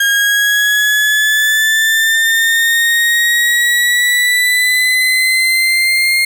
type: linear sweep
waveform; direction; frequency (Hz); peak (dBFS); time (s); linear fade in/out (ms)
35% pulse; up; 1622 to 2128; -8; 0-6.25; 5
effects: none